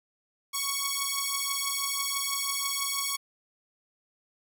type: beating tone pair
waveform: 5% pulse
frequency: 1108.7 / 1114.8 Hz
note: C#6 / C#6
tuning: 0 / +9 cents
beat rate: 6.1 Hz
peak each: -19 dBFS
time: 0.53-3.17 s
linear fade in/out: 20 ms
effects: none